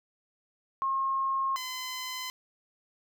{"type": "tone pair in turn", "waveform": ["sine", "10% pulse"], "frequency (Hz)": [1076, 1021.5], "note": ["C6", "C6"], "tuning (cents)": [48, -42], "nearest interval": "minor second", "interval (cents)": 90, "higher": "first", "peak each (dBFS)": -26, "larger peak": "neither", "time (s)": [[0.82, 1.56], [1.56, 2.3]], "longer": "neither", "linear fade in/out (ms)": 0, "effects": []}